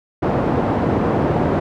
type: band-pass noise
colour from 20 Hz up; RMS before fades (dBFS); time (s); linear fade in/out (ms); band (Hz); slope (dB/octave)
pink; -18; 0.22-1.6; 10; 120 to 780; 12
effects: none

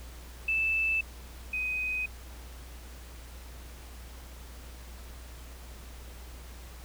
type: tone pair in turn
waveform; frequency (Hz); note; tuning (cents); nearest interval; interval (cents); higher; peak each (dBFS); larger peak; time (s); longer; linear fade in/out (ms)
sine; 2637 / 2508; E7 / D#7; 0 / +13; minor second; 87; first; -25 / -29; first; 0.48-1.01 / 1.53-2.06; neither; 5
effects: added 60 Hz sine -44 dBFS peak until 6.84 s + pink hiss -51 dBFS RMS until 6.84 s

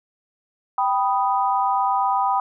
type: chord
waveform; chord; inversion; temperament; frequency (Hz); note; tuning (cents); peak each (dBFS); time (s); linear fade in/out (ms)
sine; G augmented; none; equal; 784 / 987.8 / 1244.5; G5 / B5 / D#6; 0 / 0 / 0; -21 / -21 / -25; 0.78-2.4; 2
effects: none

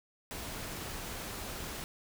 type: noise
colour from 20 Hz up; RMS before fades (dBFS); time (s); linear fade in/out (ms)
pink; -41; 0.31-1.84; 0
effects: none

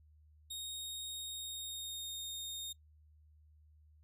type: tone with pitch glide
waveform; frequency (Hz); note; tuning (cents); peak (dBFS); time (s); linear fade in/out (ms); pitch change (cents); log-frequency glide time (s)
sawtooth; 3729 to 3693; A#7 to A#7; 0 to -17; -38; 0.5-2.73; 10; -17; 1.18-2.22
effects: noise-tail reverb RT60 0.1 s tail -23 dB re dry + added 76 Hz sine -61 dBFS peak until 4.03 s

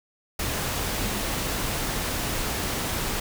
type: tone in noise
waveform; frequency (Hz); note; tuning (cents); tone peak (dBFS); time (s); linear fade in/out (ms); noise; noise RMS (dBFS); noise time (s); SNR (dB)
sine; 206.4; G#3; -10; -36; 1.04-1.27; 5; pink; -28; 0.39-3.2; -11
effects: none

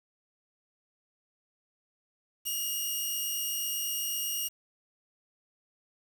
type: tone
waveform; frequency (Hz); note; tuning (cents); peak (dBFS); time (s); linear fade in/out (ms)
5% pulse; 2858; F7; +39; -22; 2.45-4.49; 20
effects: 8-bit

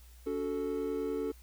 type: chord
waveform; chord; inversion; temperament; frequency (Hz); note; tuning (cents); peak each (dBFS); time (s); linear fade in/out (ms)
triangle; F# minor; second; equal with one note detuned; 284.5 / 370 / 440; C#4 / F#4 / A4; +45 / 0 / 0; -35 / -37 / -32; 0.26-1.32; 10
effects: added 60 Hz sine -52 dBFS peak until 1.42 s + white hiss -62 dBFS RMS until 1.42 s

